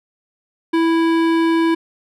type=tone with hard clipping; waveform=sine; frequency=329.6 Hz; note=E4; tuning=in tune; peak=-15 dBFS; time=0.73-1.75 s; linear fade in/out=10 ms; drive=16 dB; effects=none